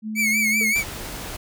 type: tone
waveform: sine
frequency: 216.5 Hz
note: A3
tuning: 28 cents flat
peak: -26 dBFS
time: 0.02-0.74 s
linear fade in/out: 50 ms
type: tone with vibrato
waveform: 45% pulse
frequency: 2240 Hz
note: C#7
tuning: 18 cents sharp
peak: -18 dBFS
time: 0.15-0.84 s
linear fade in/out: 50 ms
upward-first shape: triangle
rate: 5.2 Hz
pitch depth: 93 cents each way
type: tone with exponential decay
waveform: triangle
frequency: 444.5 Hz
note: A4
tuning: 18 cents sharp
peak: -26 dBFS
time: 0.61-0.74 s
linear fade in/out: 1 ms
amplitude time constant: 28 ms
type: noise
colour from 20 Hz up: pink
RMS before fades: -33 dBFS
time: 0.75-1.37 s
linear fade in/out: 10 ms
effects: none